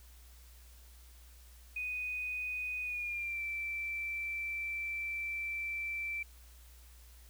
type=tone with pitch glide; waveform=sine; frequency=2489 to 2336 Hz; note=D#7 to D7; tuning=0 to -10 cents; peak=-35 dBFS; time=1.76-6.23 s; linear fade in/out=5 ms; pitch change=-110 cents; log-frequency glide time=2.82-3.42 s; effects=added 60 Hz sine -54 dBFS peak until 7.29 s + white hiss -62 dBFS RMS until 7.29 s